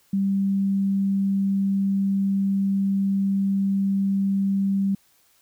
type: tone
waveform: sine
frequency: 196 Hz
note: G3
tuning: in tune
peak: -19 dBFS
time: 0.13-4.95 s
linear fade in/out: 5 ms
effects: white hiss -61 dBFS RMS until 5.41 s